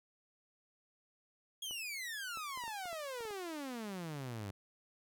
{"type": "exponential sweep", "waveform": "sawtooth", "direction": "down", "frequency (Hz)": [3322, 94.5], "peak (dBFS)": -37, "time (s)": [1.62, 4.51], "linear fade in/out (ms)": 5}
{"type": "clicks", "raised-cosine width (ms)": 1, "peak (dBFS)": -39, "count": 10, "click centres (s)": [1.71, 2.373, 2.575, 2.638, 2.679, 2.856, 2.929, 3.207, 3.253, 3.308]}
{"effects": []}